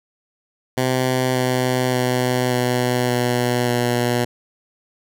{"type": "tone with pitch steps", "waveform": "10% pulse", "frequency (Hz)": [128.4, 127, 125.61, 124.24, 122.89, 121.54], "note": ["C3", "B2", "B2", "B2", "B2", "B2"], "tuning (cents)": [-32, 49, 30, 11, -8, -27], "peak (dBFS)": -9, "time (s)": [0.77, 4.25], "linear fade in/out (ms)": 10, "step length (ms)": 580, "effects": []}